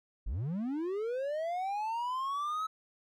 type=linear sweep; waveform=triangle; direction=up; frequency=36.71 to 1299 Hz; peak=-30 dBFS; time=0.26-2.67 s; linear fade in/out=10 ms; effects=none